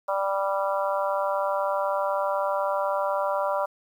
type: harmonic tone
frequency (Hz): 196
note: G3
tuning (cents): 0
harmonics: 3 / 4 / 5 / 6 / 7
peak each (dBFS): -26 / -32 / -29 / -32 / -34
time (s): 0.08-3.66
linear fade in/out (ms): 10
effects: 9-bit